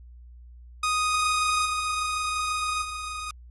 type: tone with level steps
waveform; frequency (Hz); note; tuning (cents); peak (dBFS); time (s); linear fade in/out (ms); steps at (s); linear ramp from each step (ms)
sawtooth; 1244.5; D#6; 0; -19 / -23 / -29; 0.83-3.31; 5; 1.65 / 2.82; 2
effects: added 60 Hz sine -44 dBFS peak until 3.5 s + AAC 32 kbps

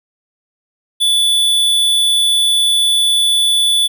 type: tone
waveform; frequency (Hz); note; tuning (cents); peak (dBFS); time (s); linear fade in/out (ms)
square; 3466; A7; -27; -11; 1-3.88; 20
effects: none

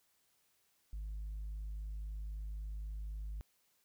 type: tone with tanh clipping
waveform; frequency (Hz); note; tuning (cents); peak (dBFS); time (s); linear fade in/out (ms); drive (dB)
triangle; 51.91; G#1; 0; -40; 0.93-3.41; 0; 6
effects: white hiss -75 dBFS RMS until 3.84 s

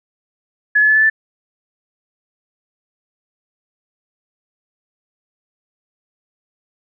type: tone with pitch steps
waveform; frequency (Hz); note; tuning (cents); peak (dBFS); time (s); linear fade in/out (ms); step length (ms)
sine; 1700 / 1714.8 / 1729.7 / 1744.8 / 1760; G#6 / A6 / A6 / A6 / A6; +40 / -45 / -30 / -15 / 0; -9; 0.75-1.1; 10; 70
effects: none

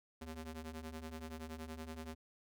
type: ring-modulated tone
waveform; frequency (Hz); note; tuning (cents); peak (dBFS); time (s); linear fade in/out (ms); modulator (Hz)
sawtooth; 158.8; D#3; +36; -38; 0.21-2.15; 10; 84.7
effects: none

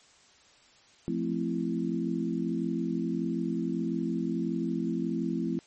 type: chord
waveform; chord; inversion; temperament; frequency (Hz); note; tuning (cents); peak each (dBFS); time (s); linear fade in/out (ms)
sine; F major seventh; none; equal with one note detuned; 174.61 / 220 / 261.6 / 333.1; F3 / A3 / C4 / E4; 0 / 0 / 0 / +18; -33; 1.08-5.59; 0
effects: white hiss -59 dBFS RMS until 5.66 s + MP3 32 kbps

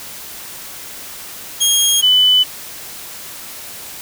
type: tone pair in turn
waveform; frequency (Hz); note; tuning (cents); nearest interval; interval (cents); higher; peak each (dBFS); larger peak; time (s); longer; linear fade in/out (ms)
20% pulse / sine; 3261 / 3000; G#7 / F#7; -32 / +23; minor second; 145; first; -6 / -8; first; 1.6-2.02 / 2.02-2.44; neither; 20
effects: white hiss -32 dBFS RMS until 4.01 s

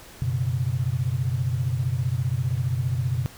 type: chord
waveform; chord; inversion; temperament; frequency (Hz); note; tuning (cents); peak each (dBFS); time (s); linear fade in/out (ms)
sine; F# suspended fourth; none; equal; 92.5 / 123.47 / 138.59; F#2 / B2 / C#3; 0 / 0 / 0; -29 / -24 / -28; 0.22-3.26; 0
effects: pink hiss -46 dBFS RMS until 3.37 s

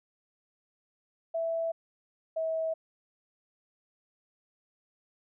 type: tone pair in turn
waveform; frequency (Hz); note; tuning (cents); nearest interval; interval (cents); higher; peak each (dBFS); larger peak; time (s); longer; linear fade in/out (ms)
sine; 660 / 645.3; E5 / E5; +2 / -37; unison; 39; first; -28; neither; 1.34-1.72 / 2.36-2.74; neither; 10
effects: none

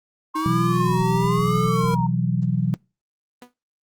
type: tone with vibrato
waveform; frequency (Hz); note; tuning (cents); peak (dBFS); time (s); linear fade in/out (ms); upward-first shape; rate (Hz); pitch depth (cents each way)
sine; 1054; C6; +12; -24; 0.34-2.07; 10; sine; 1; 240
type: linear sweep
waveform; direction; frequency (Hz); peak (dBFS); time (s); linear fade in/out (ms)
square; up; 311.1 to 466.2; -25; 0.35-1.95; 10
type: chord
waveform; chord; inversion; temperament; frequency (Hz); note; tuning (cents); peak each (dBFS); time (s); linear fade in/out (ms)
sine; B suspended fourth; none; equal with one note detuned; 125.63 / 164.81 / 185; B2 / E3 / F#3; +30 / 0 / 0; -23; 0.46-2.74; 0
type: tone with exponential decay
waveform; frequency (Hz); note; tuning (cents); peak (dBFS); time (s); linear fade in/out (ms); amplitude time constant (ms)
sawtooth; 246; B3; -7; -32; 3.42-3.54; 2; 25
effects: noise-tail reverb RT60 0.3 s tail -26 dB re dry + Opus 24 kbps

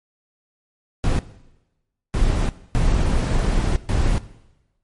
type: noise bursts at uneven times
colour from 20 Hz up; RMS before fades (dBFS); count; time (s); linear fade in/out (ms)
brown; -18; 4; 1.04-1.19 / 2.14-2.49 / 2.75-3.76 / 3.89-4.18; 0
effects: noise-tail reverb RT60 1.0 s tail -17 dB re dry + MP3 48 kbps

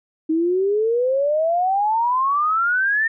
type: exponential sweep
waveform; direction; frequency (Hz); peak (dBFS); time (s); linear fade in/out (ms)
sine; up; 311.9 to 1826; -16; 0.29-3.08; 10
effects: none

